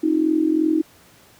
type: tone with amplitude modulation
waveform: sine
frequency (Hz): 315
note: D#4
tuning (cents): +21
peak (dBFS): -12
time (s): 0.03-0.82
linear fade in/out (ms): 10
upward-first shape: sine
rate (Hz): 42.9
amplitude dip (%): 80
effects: pink hiss -51 dBFS RMS until 1.39 s + high-pass 80 Hz 12 dB/octave